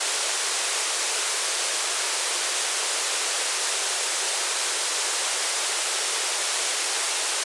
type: band-pass noise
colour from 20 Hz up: white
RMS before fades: -26 dBFS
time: 0-7.44 s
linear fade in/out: 10 ms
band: 360 to 10000 Hz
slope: 48 dB/octave
effects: resampled to 24000 Hz